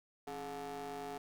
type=ring-modulated tone; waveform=30% pulse; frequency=148.6 Hz; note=D3; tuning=21 cents sharp; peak=-36 dBFS; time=0.27-1.18 s; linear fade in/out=5 ms; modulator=570 Hz; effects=none